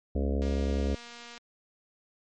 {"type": "harmonic tone", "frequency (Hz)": 69.3, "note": "C#2", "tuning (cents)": 0, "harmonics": [1, 3, 4, 5, 6, 7, 8, 9, 10], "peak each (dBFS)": [-27, -34, -35, -45, -37, -38, -40, -44, -48], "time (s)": [0.15, 0.95], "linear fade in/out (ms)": 5}
{"type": "click train", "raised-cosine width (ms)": 0.2, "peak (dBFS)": -29, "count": 228, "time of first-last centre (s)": [0.42, 1.378], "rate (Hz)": 237}
{"effects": ["MP3 48 kbps"]}